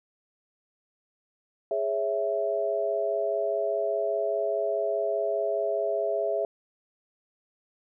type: chord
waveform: sine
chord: C# minor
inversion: second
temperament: equal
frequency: 415.3 / 554.4 / 659.3 Hz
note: G#4 / C#5 / E5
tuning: 0 / 0 / 0 cents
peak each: -30 / -31 / -27 dBFS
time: 1.71-6.45 s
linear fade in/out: 2 ms
effects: none